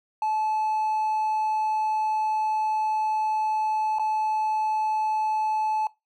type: tone with dropouts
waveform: triangle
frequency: 865 Hz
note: A5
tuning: 30 cents flat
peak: -20 dBFS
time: 0.22-5.87 s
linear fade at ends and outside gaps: 2 ms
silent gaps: 3.986-3.995 s
effects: noise-tail reverb RT60 0.2 s tail -21 dB re dry + tanh soft clip ceiling -16 dBFS